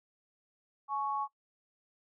sine tone pair together, 846.7 / 1108.7 Hz, G#5 / C#6, +33 / 0 cents, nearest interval perfect fourth, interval 467 cents, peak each -35 / -33 dBFS, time 0.88-1.28 s, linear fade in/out 50 ms, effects noise-tail reverb RT60 0.1 s tail -21 dB re dry

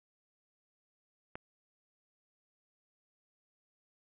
click, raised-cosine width 0.5 ms, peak -26 dBFS, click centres 1.355 s, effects resampled to 8000 Hz + 11-bit

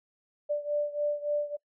sine beating tone pair, 587.3 / 590.8 Hz, D5 / D5, 0 / +10 cents, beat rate 3.5 Hz, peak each -29 / -32 dBFS, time 0.49-1.57 s, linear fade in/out 20 ms, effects noise-tail reverb RT60 0.1 s tail -23 dB re dry

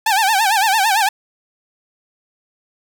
sawtooth tone with vibrato, 830.6 Hz, G#5, in tune, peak -9 dBFS, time 0.06-1.09 s, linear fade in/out 5 ms, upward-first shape sine, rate 8.9 Hz, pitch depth 160 cents each way, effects none

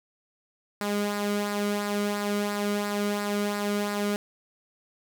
sawtooth tone with flanger, 205.3 Hz, G#3, 20 cents flat, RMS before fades -28 dBFS, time 0.81-4.16 s, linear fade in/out 0 ms, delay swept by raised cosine 0.31 to 1.18 ms, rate 2.9 Hz, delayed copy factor -0.5, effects none

